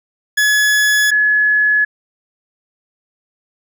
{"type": "tone pair in turn", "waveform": ["40% pulse", "sine"], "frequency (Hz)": [1700, 1700], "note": ["G#6", "G#6"], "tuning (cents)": [40, 40], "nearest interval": "unison", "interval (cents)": 0, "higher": "neither", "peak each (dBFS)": -10, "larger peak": "neither", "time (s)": [[0.37, 1.11], [1.11, 1.85]], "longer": "neither", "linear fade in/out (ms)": 10, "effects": []}